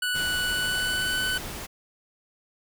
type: tone with pitch glide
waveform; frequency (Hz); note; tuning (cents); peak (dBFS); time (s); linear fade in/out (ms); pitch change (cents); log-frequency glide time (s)
25% pulse; 1480 to 1503.3; F#6 to F#6; 0 to +27; -21; 0.02-1.38; 5; +27; 0.46-1.21
type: noise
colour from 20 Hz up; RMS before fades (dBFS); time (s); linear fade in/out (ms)
pink; -36; 0.14-1.67; 20
effects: none